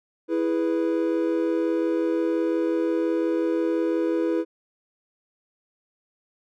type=chord; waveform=triangle; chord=E major; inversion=none; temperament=equal; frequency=329.6 / 415.3 / 493.9 Hz; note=E4 / G#4 / B4; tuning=0 / 0 / 0 cents; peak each=-21 / -27 / -25 dBFS; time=0.28-4.45 s; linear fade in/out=50 ms; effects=none